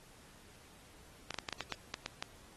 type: clicks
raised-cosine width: 0.2 ms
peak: -20 dBFS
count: 10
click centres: 1.307 / 1.343 / 1.387 / 1.488 / 1.527 / 1.607 / 1.723 / 1.941 / 2.061 / 2.225 s
effects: pink hiss -60 dBFS RMS until 2.56 s + AAC 32 kbps